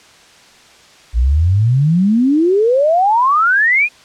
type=exponential sweep; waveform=sine; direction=up; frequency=55 to 2522 Hz; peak=-9 dBFS; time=1.13-3.89 s; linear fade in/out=50 ms; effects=white hiss -44 dBFS RMS until 4.04 s + low-pass 6000 Hz 12 dB/octave